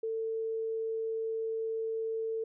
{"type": "tone", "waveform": "sine", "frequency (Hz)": 447.2, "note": "A4", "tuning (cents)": 28, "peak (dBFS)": -31, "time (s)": [0.03, 2.44], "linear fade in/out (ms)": 5, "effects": []}